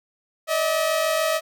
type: tone pair together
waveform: sawtooth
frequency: 592 / 638.8 Hz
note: D5 / D#5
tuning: +14 / +45 cents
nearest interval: minor second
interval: 131 cents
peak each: -23 / -17 dBFS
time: 0.47-1.41 s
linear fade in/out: 50 ms
effects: none